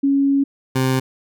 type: tone pair in turn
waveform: sine / 20% pulse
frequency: 277.2 / 130.82 Hz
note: C#4 / C3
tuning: 0 / 0 cents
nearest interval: octave + minor second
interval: 1300 cents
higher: first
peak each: -13 / -11 dBFS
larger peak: second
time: 0.03-0.44 / 0.75-1 s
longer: first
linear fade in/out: 10 ms
effects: none